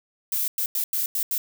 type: noise bursts at uneven times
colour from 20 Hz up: violet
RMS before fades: -25 dBFS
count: 6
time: 0.32-0.48 / 0.58-0.66 / 0.75-0.84 / 0.93-1.06 / 1.15-1.23 / 1.31-1.38 s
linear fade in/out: 2 ms
effects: none